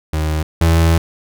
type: tone pair in turn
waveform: 35% pulse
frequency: 77.78 / 82.42 Hz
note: D#2 / E2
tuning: 0 / 0 cents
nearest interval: minor second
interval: 100 cents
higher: second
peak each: -14 / -8 dBFS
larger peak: second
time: 0.13-0.43 / 0.61-0.98 s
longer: second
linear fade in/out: 5 ms
effects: none